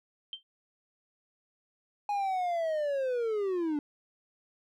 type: tone with exponential decay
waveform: sine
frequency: 3136 Hz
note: G7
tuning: in tune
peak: -32 dBFS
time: 0.33-0.43 s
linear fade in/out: 1 ms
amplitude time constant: 20 ms
type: linear sweep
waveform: triangle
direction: down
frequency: 830.6 to 285.6 Hz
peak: -26 dBFS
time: 2.09-3.79 s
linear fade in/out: 2 ms
effects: none